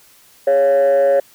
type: tone with frequency modulation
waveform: sine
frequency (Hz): 554.4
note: C#5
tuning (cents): 0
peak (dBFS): -8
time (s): 0.47-1.2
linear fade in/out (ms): 5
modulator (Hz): 145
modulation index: 0.49
effects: tanh soft clip ceiling -9 dBFS + white hiss -49 dBFS RMS until 1.34 s